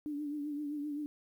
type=tone with vibrato; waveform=sine; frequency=293.7 Hz; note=D4; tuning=in tune; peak=-35 dBFS; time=0.06-1.06 s; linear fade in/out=0 ms; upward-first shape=triangle; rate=7.7 Hz; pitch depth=60 cents each way; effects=11-bit